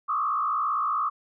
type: tone with frequency modulation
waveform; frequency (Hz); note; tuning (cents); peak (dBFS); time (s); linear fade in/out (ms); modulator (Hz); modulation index
sine; 1195; D6; +30; -23; 0.08-1.1; 20; 57.7; 1.6
effects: none